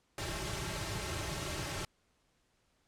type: noise with comb filter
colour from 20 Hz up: pink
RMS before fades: -38 dBFS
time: 0.18-1.85 s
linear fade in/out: 2 ms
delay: 4.1 ms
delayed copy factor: -0.75
effects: pink hiss -74 dBFS RMS until 2.87 s + low-pass 9000 Hz 12 dB/octave